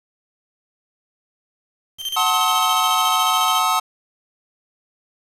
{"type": "tone with tremolo", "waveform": "40% pulse", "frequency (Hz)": 3136, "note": "G7", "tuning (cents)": 0, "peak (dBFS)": -21, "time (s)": [1.98, 3.63], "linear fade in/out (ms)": 50, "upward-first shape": "square", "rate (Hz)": 14, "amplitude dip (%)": 65}
{"type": "chord", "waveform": "square", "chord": "F# diminished seventh", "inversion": "none", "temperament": "just", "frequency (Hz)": [740, 888, 1065.6, 1278.7], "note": ["F#5", "A5", "C6", "Eb6"], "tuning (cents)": [0, 16, 31, 47], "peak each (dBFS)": [-24, -24, -24, -20], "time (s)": [2.16, 3.8], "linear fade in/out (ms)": 10}
{"effects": ["resampled to 32000 Hz", "7-bit"]}